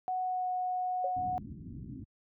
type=tone with pitch glide; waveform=sine; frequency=740 to 732.8 Hz; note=F#5 to F#5; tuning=0 to -17 cents; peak=-30 dBFS; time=0.08-1.38 s; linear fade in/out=0 ms; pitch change=-17 cents; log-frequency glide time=0.21-0.49 s
type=tone with exponential decay; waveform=sine; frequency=554 Hz; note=C#5; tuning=1 cent flat; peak=-28 dBFS; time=1.04-1.16 s; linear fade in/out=5 ms; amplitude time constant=25 ms
type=low-pass noise; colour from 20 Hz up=pink; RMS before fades=-41 dBFS; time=1.16-2.04 s; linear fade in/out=5 ms; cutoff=300 Hz; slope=48 dB/octave
effects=high-pass 80 Hz 12 dB/octave